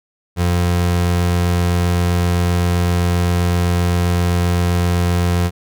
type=tone; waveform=30% pulse; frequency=87.7 Hz; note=F2; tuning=8 cents sharp; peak=-11 dBFS; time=0.36-5.51 s; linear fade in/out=50 ms; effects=none